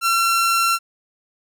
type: tone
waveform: sawtooth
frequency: 1358 Hz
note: F6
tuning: 49 cents flat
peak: -12 dBFS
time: 0.01-0.79 s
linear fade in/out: 50 ms
effects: none